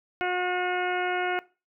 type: harmonic tone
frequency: 361.2 Hz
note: F#4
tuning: 42 cents flat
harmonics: 1 / 2 / 3 / 4 / 5 / 6 / 7 / 8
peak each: -30 / -29 / -40 / -31 / -41 / -35 / -40 / -41 dBFS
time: 0.21-1.39 s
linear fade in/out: 0 ms
effects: noise-tail reverb RT60 0.3 s tail -20 dB re dry